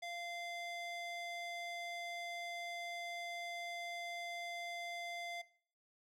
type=tone with band-pass filter; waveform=square; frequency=692 Hz; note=F5; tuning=16 cents flat; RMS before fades=-45 dBFS; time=0.02-5.42 s; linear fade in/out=10 ms; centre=2500 Hz; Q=0.65; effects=noise-tail reverb RT60 0.5 s tail -19 dB re dry